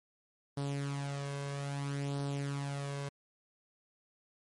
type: tone with flanger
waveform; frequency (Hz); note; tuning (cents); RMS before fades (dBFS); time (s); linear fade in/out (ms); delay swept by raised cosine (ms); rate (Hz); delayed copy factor
sawtooth; 140.8; C#3; +27; -37; 0.57-3.09; 5; 0.21 to 1.91; 0.61; +0.6
effects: MP3 48 kbps